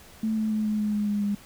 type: tone with pitch steps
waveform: sine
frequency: 220 / 217.6 / 215.2 / 212.9 / 210.6 / 208.3 / 206 / 203.7 Hz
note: A3 / A3 / A3 / G#3 / G#3 / G#3 / G#3 / G#3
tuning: 0 / -19 / -38 / +43 / +24 / +5 / -14 / -33 cents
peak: -23 dBFS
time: 0.23-1.35 s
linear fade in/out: 5 ms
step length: 140 ms
effects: pink hiss -50 dBFS RMS until 1.45 s